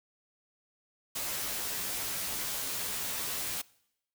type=noise with comb filter; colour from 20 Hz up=white; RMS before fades=-35 dBFS; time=1.15-3.62 s; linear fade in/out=10 ms; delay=13 ms; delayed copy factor=-0.85; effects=noise-tail reverb RT60 0.8 s tail -23 dB re dry